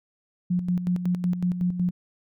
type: tone with tremolo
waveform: sine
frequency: 178.6 Hz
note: F3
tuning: 39 cents sharp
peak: -20 dBFS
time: 0.5-1.91 s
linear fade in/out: 10 ms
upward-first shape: square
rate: 5.4 Hz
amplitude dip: 60%
effects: none